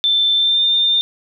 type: tone with pitch glide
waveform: sine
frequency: 3545 to 3605 Hz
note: A7 to A7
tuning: +12 to +41 cents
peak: -12 dBFS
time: 0.04-1.01 s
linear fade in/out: 0 ms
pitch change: +29 cents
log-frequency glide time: 0.35-0.63 s
effects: none